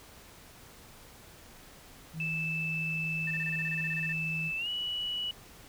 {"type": "tone", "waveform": "sine", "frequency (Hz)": 160.4, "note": "E3", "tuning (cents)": -47, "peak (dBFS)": -35, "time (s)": [2.13, 4.52], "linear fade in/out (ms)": 50}
{"type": "tone with pitch glide", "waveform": "sine", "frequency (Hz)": [2634, 2940], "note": ["E7", "F#7"], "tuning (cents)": [-2, -12], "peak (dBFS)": -31, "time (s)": [2.2, 5.31], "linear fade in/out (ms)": 2, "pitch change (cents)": 190, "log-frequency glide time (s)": [4.57, 4.69]}
{"type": "tone bursts", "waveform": "sine", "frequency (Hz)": 1800, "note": "A6", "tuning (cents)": 39, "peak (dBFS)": -35, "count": 14, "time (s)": [3.27, 4.127], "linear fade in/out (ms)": 5, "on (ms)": 38, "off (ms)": 25}
{"effects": ["tanh soft clip ceiling -21 dBFS", "pink hiss -53 dBFS RMS until 5.68 s"]}